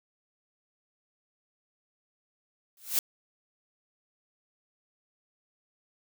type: noise with exponential growth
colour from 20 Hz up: blue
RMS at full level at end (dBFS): -22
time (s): 2.77-2.99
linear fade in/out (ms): 1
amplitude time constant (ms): 46
effects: none